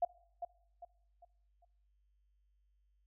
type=tone with echo; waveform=sine; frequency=698.5 Hz; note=F5; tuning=in tune; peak=-28 dBFS; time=0.02-0.05 s; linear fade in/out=5 ms; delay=400 ms; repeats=4; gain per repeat=-9 dB; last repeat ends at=1.65 s; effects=noise-tail reverb RT60 0.9 s tail -22 dB re dry + added 50 Hz sine -70 dBFS peak until 3.06 s